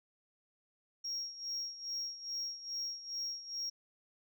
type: tone with tremolo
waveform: sine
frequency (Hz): 5588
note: F8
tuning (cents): 0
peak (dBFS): -33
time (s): 1.04-3.7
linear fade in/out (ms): 10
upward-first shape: sine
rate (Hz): 2.4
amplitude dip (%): 80
effects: tanh soft clip ceiling -34 dBFS